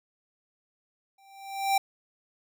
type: tone with exponential growth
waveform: square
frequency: 784 Hz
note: G5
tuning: in tune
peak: -20 dBFS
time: 1.18-1.78 s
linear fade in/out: 5 ms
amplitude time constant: 130 ms
effects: none